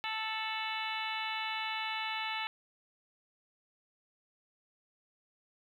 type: harmonic tone with a mistuned harmonic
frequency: 440 Hz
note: A4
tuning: in tune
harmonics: 2 / 3 / 4 / 5 / 6 / 7 / 8 / 9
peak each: -39 / -43 / -43 / -41 / -42 / -43 / -45 / -46 dBFS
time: 0.04-2.47 s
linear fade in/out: 0 ms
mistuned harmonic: 7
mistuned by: -60 cents
effects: 11-bit